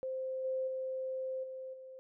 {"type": "tone with level steps", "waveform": "sine", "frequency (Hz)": 522, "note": "C5", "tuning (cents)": -4, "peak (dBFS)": [-35, -32, -35, -41, -47], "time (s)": [0.03, 1.99], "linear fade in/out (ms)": 0, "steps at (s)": [0.44, 0.67, 1.43, 1.73], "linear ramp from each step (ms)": 10, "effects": []}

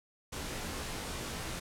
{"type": "noise with comb filter", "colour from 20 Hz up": "pink", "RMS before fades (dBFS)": -39, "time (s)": [0.32, 1.6], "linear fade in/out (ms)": 10, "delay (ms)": 20, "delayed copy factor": -0.95, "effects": ["low-pass 11000 Hz 12 dB/octave"]}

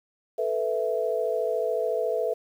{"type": "chord", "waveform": "sine", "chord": "A suspended second", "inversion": "none", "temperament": "equal", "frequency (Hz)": [440, 493.9, 659.3], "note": ["A4", "B4", "E5"], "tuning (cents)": [0, 0, 0], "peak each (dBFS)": -28, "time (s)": [0.38, 2.34], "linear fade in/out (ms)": 10, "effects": ["9-bit"]}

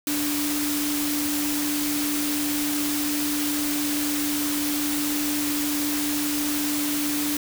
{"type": "tone in noise", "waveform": "sine", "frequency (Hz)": 293.7, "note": "D4", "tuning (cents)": 0, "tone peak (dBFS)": -25, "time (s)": [0.07, 7.37], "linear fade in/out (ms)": 2, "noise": "white", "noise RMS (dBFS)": -28, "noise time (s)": [0.07, 7.37], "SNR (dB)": 0, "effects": []}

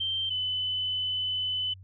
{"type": "tone pair in turn", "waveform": "sine", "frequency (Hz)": [3136, 3014], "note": ["G7", "F#7"], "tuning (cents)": [0, 31], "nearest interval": "minor second", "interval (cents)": 69, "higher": "first", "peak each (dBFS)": -27, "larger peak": "neither", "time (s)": [[0, 0.3], [0.3, 1.74]], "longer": "second", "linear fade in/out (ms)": 10, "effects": ["added 94 Hz sine -46 dBFS peak until 1.83 s"]}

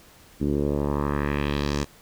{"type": "tone with low-pass filter sweep", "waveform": "10% pulse", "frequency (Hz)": 72.1, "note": "D2", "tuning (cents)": -31, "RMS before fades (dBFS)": -25, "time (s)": [0.4, 1.85], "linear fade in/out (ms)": 20, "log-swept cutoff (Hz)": [280, 7100], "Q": 1.9, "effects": ["pink hiss -52 dBFS RMS until 2.01 s"]}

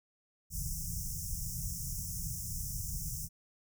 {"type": "band-stop noise", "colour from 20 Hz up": "pink", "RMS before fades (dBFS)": -38, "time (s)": [0.5, 3.29], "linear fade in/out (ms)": 50, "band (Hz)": [180, 5400], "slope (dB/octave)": 96, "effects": []}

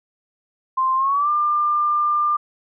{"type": "tone with pitch glide", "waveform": "sine", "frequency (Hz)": [1047, 1195.8], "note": ["C6", "D6"], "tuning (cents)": [1, 31], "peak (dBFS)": -16, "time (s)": [0.77, 2.37], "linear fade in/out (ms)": 10, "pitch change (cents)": 230, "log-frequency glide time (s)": [0.96, 1.3], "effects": []}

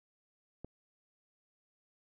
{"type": "click", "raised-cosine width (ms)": 2, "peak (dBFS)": -30, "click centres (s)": 0.646, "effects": []}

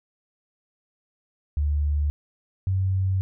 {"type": "tone pair in turn", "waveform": "sine", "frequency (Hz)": [73.42, 94.96], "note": ["D2", "F#2"], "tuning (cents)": [0, 45], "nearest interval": "major third", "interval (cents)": 445, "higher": "second", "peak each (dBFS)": -20, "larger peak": "neither", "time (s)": [[1.57, 2.1], [2.67, 3.21]], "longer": "second", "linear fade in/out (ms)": 0, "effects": []}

